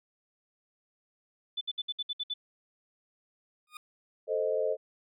sine tone bursts, 3500 Hz, A7, 10 cents flat, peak -30 dBFS, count 8, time 1.57-2.34 s, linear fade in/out 10 ms, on 42 ms, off 62 ms
20% pulse tone with exponential growth, 1228 Hz, D#6, 23 cents flat, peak -34 dBFS, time 3.67-3.77 s, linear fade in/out 2 ms, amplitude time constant 21 ms
sine chord, A diminished, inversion none, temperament equal, 440 / 523.3 / 622.3 Hz, A4 / C5 / Eb5, 0 / 0 / 0 cents, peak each -31 dBFS, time 4.27-4.77 s, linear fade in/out 50 ms
effects none

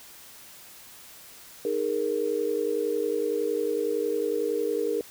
sine chord, D# suspended fourth, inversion none, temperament equal, 311.1 / 415.3 / 466.2 Hz, D#4 / G#4 / A#4, 0 / 0 / 0 cents, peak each -33 / -28 / -27 dBFS, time 1.65-5.01 s, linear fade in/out 2 ms, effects white hiss -48 dBFS RMS until 5.1 s

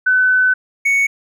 sine / triangle tone pair in turn, 1509 / 2222 Hz, F#6 / C#7, +34 / +4 cents, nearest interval perfect fifth, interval 670 cents, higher second, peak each -10 dBFS, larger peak neither, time 0.06-0.54 / 0.85-1.07 s, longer first, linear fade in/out 10 ms, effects none

